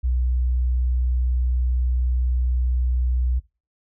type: tone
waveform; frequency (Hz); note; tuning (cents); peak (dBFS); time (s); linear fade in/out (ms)
sine; 62.1; B1; +10; -17; 0.03-3.4; 20
effects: noise-tail reverb RT60 0.3 s tail -22 dB re dry + tanh soft clip ceiling -14 dBFS